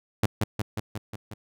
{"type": "tone with echo", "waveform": "sawtooth", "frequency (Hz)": 106.1, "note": "G#2", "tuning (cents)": 38, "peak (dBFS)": -15, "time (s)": [0.23, 0.26], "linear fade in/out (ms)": 5, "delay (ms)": 180, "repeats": 6, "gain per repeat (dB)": -3, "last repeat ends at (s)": 1.34, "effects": []}